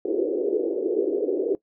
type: band-pass noise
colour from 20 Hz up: pink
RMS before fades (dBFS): -24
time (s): 0.05-1.55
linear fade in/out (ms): 2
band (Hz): 340 to 470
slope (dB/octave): 48
effects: noise-tail reverb RT60 0.1 s tail -19 dB re dry